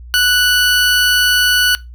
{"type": "tone", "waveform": "20% pulse", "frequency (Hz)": 1480, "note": "F#6", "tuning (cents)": 0, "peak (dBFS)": -5, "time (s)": [0.14, 1.75], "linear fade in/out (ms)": 0, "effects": ["noise-tail reverb RT60 0.2 s tail -19 dB re dry", "added 60 Hz sine -31 dBFS peak until 1.94 s"]}